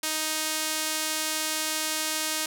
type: tone with band-pass filter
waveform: sawtooth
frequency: 312.4 Hz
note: D#4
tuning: 7 cents sharp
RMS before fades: -29 dBFS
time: 0.03-2.46 s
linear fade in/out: 5 ms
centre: 9000 Hz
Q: 0.53
effects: none